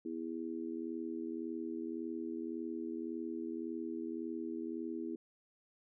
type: harmonic tone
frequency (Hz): 81.8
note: E2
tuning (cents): -13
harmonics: 3 / 4 / 5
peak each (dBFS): -43 / -40 / -46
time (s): 0.05-5.16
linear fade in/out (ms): 5
effects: none